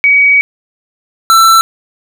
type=tone pair in turn; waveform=sine / square; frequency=2263 / 1336.3 Hz; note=C#7 / E6; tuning=+35 / +23 cents; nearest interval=major sixth; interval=912 cents; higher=first; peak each=-4 dBFS; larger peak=neither; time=0.04-0.41 / 1.3-1.61 s; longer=first; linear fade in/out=0 ms; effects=none